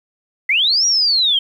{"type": "linear two-way sweep", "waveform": "sine", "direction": "up then down", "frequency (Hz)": [1968, 5770, 3097], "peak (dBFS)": -12, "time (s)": [0.49, 1.39], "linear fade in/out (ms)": 5, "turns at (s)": 0.86, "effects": ["8-bit"]}